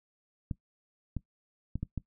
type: clicks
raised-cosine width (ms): 5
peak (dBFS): -21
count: 5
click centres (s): 0.512 / 1.167 / 1.756 / 1.83 / 1.977
effects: noise-tail reverb RT60 0.1 s tail -19 dB re dry